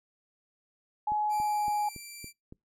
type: tone with pitch glide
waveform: sine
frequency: 844 to 835.8 Hz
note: G#5 to G#5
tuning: +28 to +11 cents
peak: -26 dBFS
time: 1.07-1.89 s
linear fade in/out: 5 ms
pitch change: -17 cents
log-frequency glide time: 1.38-1.67 s
type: click train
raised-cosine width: 3 ms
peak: -32 dBFS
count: 6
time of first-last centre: 1.12-2.524 s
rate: 3.56 Hz
type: tone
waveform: 5% pulse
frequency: 2349 Hz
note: D7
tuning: in tune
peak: -32 dBFS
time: 1.29-2.33 s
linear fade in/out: 50 ms
effects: noise-tail reverb RT60 0.2 s tail -25 dB re dry + low-pass 12000 Hz 12 dB/octave